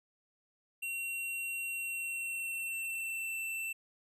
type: tone with pitch glide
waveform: square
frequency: 2740 to 2677 Hz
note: F7 to E7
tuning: -34 to +26 cents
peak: -36 dBFS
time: 0.82-3.73 s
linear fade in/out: 10 ms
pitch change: -40 cents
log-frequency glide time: 1.68-3.4 s
effects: none